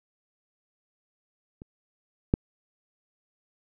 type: clicks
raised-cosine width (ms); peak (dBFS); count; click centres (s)
3; -29 / -7; 2; 1.619 / 2.339
effects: none